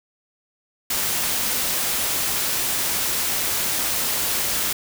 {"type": "noise", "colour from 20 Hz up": "white", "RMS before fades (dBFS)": -23, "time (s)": [0.9, 4.73], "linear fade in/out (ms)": 5, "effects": []}